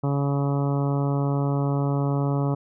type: harmonic tone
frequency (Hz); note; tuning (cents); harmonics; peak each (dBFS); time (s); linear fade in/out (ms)
140.7; C#3; +26; 1 / 2 / 3 / 4 / 5 / 6 / 7 / 8 / 9; -22 / -28 / -32 / -34 / -36 / -38 / -39 / -40 / -41; 0.03-2.55; 10
effects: none